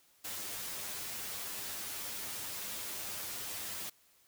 white noise with comb filter, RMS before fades -41 dBFS, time 0.24-3.9 s, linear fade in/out 10 ms, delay 9.8 ms, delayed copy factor +1, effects white hiss -67 dBFS RMS until 4.27 s

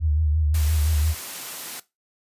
sine tone with vibrato, 76.8 Hz, D#2, 22 cents flat, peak -18 dBFS, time 0-1.15 s, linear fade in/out 50 ms, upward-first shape sine, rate 5.8 Hz, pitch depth 65 cents each way
white high-pass noise, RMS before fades -34 dBFS, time 0.54-1.8 s, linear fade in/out 5 ms, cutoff 150 Hz, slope 12 dB/octave
effects noise-tail reverb RT60 0.2 s tail -17 dB re dry + resampled to 32000 Hz

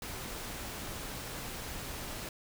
pink noise, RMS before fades -41 dBFS, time 0.02-2.29 s, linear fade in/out 2 ms, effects none

